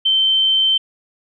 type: tone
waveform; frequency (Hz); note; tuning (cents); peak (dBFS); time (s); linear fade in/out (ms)
sine; 3103; G7; -18; -12; 0.05-0.78; 10
effects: none